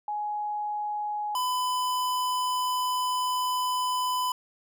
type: tone pair in turn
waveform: sine / square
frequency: 837 / 1003.9 Hz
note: G#5 / B5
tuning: +13 / +28 cents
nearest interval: minor third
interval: 315 cents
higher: second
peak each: -28 / -26 dBFS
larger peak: second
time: 0.08-1.35 / 1.35-4.32 s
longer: second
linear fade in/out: 2 ms
effects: none